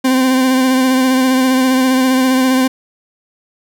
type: tone with vibrato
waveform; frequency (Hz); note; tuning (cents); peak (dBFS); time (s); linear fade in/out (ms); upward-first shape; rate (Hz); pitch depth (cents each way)
40% pulse; 259.3; C4; -15; -9; 0.04-2.68; 10; triangle; 15; 33
effects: none